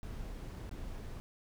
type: noise with dropouts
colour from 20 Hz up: brown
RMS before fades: -43 dBFS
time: 0.03-1.2 s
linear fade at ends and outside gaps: 0 ms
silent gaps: 0.693-0.712 s
effects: none